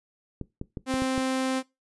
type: clicks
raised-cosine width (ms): 3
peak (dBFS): -20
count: 6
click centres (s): 0.413 / 0.614 / 0.772 / 0.94 / 1.021 / 1.179
type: tone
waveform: sawtooth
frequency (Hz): 261.6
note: C4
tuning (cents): 0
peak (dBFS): -21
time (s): 0.86-1.63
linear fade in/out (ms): 50
effects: noise-tail reverb RT60 0.2 s tail -19 dB re dry + resampled to 24000 Hz